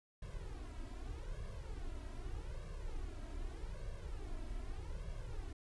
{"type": "noise with flanger", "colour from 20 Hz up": "brown", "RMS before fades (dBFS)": -44, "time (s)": [0.22, 5.53], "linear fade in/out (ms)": 5, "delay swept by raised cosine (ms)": [1.8, 3.1], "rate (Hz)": 0.82, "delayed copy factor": 0.9, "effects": ["resampled to 24000 Hz"]}